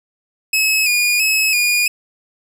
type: tone with vibrato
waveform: sawtooth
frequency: 2506 Hz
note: D#7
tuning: 12 cents sharp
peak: -10 dBFS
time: 0.53-1.88 s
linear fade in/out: 5 ms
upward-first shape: square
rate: 1.5 Hz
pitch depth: 48 cents each way
effects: none